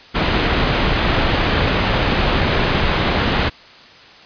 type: low-pass noise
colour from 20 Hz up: pink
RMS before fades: -17 dBFS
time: 0.14-3.5 s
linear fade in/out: 20 ms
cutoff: 3900 Hz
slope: 24 dB/octave
effects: white hiss -42 dBFS RMS until 4.25 s + resampled to 11025 Hz